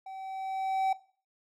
triangle tone with level ramp, 767 Hz, G5, 38 cents flat, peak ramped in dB -38 to -21 dBFS, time 0.06-0.93 s, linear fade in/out 5 ms, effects noise-tail reverb RT60 0.4 s tail -18 dB re dry

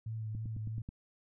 sine tone with vibrato, 110 Hz, A2, in tune, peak -36 dBFS, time 0.06-0.82 s, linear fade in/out 5 ms, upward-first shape triangle, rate 3.1 Hz, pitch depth 33 cents each way
click train, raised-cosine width 5 ms, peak -30 dBFS, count 6, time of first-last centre 0.35-0.889 s, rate 9.27 Hz
effects none

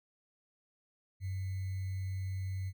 sine tone with sample-and-hold, 94.8 Hz, F#2, 43 cents sharp, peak -34 dBFS, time 1.2-2.73 s, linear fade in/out 50 ms, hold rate 2100 Hz, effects none

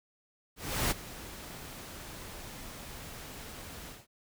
pink noise with ADSR envelope, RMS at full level -28 dBFS, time 0.56-4.07 s, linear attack 350 ms, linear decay 19 ms, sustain -17 dB, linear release 190 ms, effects none

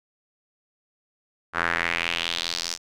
sawtooth tone with band-pass filter sweep, 84.8 Hz, E2, 50 cents sharp, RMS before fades -27 dBFS, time 1.53-2.78 s, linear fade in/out 50 ms, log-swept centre 1400 to 5800 Hz, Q 2.9, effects none

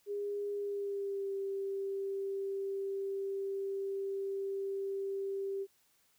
sine tone with pitch glide, 407.3 to 392.1 Hz, G#4 to G4, -34 to 0 cents, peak -34 dBFS, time 0.06-5.67 s, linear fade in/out 50 ms, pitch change -66 cents, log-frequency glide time 0.53-1.34 s, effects white hiss -71 dBFS RMS until 6.18 s

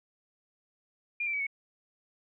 sine tone with pitch steps, 2412 / 2343 / 2277 / 2212 Hz, D7 / D7 / C#7 / C#7, +46 / -5 / +46 / -4 cents, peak -29 dBFS, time 1.2-1.468 s, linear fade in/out 5 ms, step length 67 ms, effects none

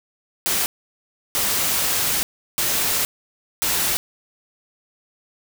white noise bursts at uneven times, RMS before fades -21 dBFS, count 4, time 0.46-0.66 / 1.35-2.23 / 2.58-3.05 / 3.62-3.97 s, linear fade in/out 0 ms, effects none

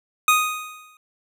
25% pulse tone with exponential decay, 1244.5 Hz, D#6, in tune, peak -8 dBFS, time 0.28-0.97 s, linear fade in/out 2 ms, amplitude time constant 150 ms, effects none

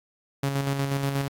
sawtooth tone with tremolo, 138.59 Hz, C#3, in tune, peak -19 dBFS, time 0.43-1.28 s, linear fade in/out 5 ms, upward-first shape square, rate 8.3 Hz, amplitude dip 40%, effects AAC 64 kbps

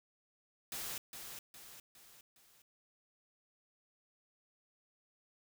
white noise with echo, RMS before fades -42 dBFS, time 0.72-0.98 s, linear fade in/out 2 ms, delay 410 ms, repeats 4, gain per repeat -6 dB, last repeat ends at 2.62 s, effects none

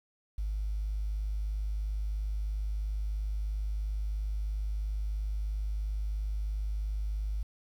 sine tone, 51.5 Hz, G#1, 14 cents flat, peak -29 dBFS, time 0.38-7.43 s, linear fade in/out 5 ms, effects tanh soft clip ceiling -26 dBFS + 10-bit

